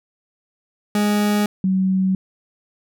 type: tone pair in turn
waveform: 40% pulse / sine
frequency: 207.7 / 188.9 Hz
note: G#3 / F#3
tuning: 0 / +36 cents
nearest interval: major second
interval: 164 cents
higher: first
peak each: -15 dBFS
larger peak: neither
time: 0.95-1.46 / 1.64-2.15 s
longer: neither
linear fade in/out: 2 ms
effects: none